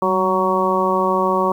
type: harmonic tone with a mistuned harmonic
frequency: 186.6 Hz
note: F#3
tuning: 15 cents sharp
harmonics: 1 / 2 / 3 / 4 / 5 / 6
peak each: -24 / -21 / -22 / -27 / -21 / -20 dBFS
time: 0.02-1.52 s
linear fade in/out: 2 ms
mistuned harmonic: 1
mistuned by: +51 cents
effects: 8-bit